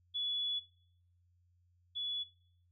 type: tone pair in turn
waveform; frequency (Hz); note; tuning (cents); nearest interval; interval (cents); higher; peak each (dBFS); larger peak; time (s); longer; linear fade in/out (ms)
sine; 3413 / 3413; G#7 / G#7; +47 / +47; unison; 0; neither; -34 / -36; first; 0.14-0.6 / 1.95-2.24; first; 20
effects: noise-tail reverb RT60 0.7 s tail -20 dB re dry + added 88 Hz sine -68 dBFS peak until 2.71 s